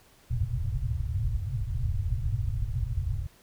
white low-pass noise, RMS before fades -29 dBFS, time 0.3-3.27 s, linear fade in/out 10 ms, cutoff 130 Hz, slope 96 dB/octave, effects pink hiss -59 dBFS RMS until 3.42 s

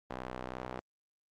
sawtooth tone with band-pass filter, 63 Hz, B1, 35 cents sharp, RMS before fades -42 dBFS, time 0.1-0.8 s, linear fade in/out 5 ms, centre 850 Hz, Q 0.82, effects Opus 32 kbps

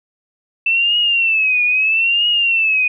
sine tone with vibrato, 2656 Hz, E7, 12 cents sharp, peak -12 dBFS, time 0.66-2.88 s, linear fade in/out 5 ms, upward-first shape triangle, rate 0.77 Hz, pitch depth 150 cents each way, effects none

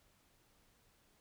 silence, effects pink hiss -71 dBFS RMS until 1.2 s

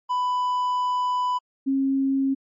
triangle / sine tone pair in turn, 995 / 270.5 Hz, B5 / C#4, +13 / -42 cents, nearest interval octave + major seventh, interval 2255 cents, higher first, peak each -19 dBFS, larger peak neither, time 0.09-1.39 / 1.66-2.35 s, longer first, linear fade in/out 20 ms, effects MP3 32 kbps

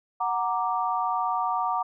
sine chord, Gb augmented, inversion none, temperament equal, 740 / 932.3 / 1174.7 Hz, Gb5 / Bb5 / D6, 0 / 0 / 0 cents, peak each -28 dBFS, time 0.2-1.83 s, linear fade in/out 10 ms, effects none

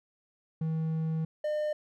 triangle tone pair in turn, 160 / 604.1 Hz, D#3 / D5, +49 / +49 cents, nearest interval octave + major seventh, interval 2300 cents, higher second, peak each -26 dBFS, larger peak neither, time 0.61-1.25 / 1.44-1.73 s, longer first, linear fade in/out 5 ms, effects none

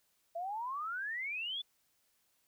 sine exponential sweep, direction up, 659.3 to 3520 Hz, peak -36 dBFS, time 0.35-1.62 s, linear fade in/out 10 ms, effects white hiss -75 dBFS RMS until 2.47 s

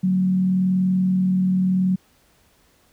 sine tone with frequency modulation, 185.7 Hz, F#3, 7 cents sharp, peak -16 dBFS, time 0.03-1.96 s, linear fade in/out 10 ms, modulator 40.8 Hz, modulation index 0.27, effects pink hiss -59 dBFS RMS until 2.92 s

